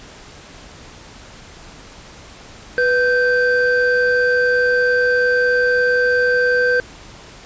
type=tone pair together; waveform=triangle; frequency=493.9 / 1558.6 Hz; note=B4 / G6; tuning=0 / -10 cents; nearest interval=octave + minor sixth; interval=1990 cents; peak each=-14 dBFS; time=2.78-6.8 s; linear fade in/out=0 ms; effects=pink hiss -40 dBFS RMS until 7.45 s + resampled to 16000 Hz